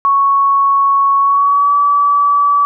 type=tone with pitch glide; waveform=sine; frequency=1108.7 to 1149.1 Hz; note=C#6 to D6; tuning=0 to -38 cents; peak=-8 dBFS; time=0.05-2.65 s; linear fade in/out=0 ms; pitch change=+62 cents; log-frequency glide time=1.19-1.75 s; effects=none